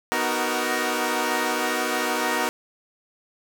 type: chord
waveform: 10% pulse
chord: B major seventh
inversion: none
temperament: equal with one note detuned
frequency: 246.9 / 311.1 / 373.6 / 466.2 Hz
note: B3 / D#4 / F#4 / A#4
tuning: 0 / 0 / +17 / 0 cents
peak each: -20 dBFS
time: 0.12-2.49 s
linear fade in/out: 0 ms
effects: none